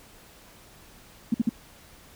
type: tone bursts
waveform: sine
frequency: 230 Hz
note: A#3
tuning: 23 cents flat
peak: -18 dBFS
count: 3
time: 1.32-1.493 s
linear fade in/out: 5 ms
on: 23 ms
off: 52 ms
effects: pink hiss -52 dBFS RMS until 2.15 s